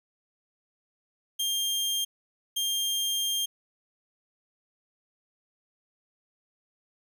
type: tone bursts at uneven times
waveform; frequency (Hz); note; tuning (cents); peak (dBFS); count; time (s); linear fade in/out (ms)
sawtooth; 3200; G7; +35; -23; 2; 1.39-2.05 / 2.56-3.46; 10
effects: none